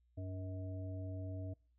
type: harmonic tone with a mistuned harmonic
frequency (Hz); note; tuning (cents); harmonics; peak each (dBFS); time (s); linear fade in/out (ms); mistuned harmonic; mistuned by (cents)
95.1; F#2; +48; 1 / 3 / 5 / 7; -41 / -49 / -59 / -52; 0.17-1.54; 10; 7; -71
effects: noise-tail reverb RT60 0.4 s tail -26 dB re dry + added 60 Hz sine -70 dBFS peak until 1.78 s